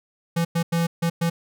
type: tone bursts at uneven times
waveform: square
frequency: 168.2 Hz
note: E3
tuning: 35 cents sharp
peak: -20 dBFS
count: 5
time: 0.36-0.45 / 0.55-0.63 / 0.72-0.87 / 1.02-1.1 / 1.21-1.3 s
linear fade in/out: 10 ms
effects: none